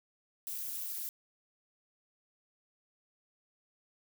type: noise with amplitude modulation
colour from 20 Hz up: violet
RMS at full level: -35 dBFS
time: 0.47-1.09 s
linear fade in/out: 0 ms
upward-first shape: sine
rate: 293 Hz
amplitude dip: 100%
effects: none